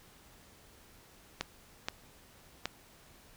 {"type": "clicks", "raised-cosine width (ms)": 0.2, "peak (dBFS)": -15, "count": 3, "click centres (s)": [1.41, 1.885, 2.656], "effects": ["pink hiss -59 dBFS RMS until 3.36 s"]}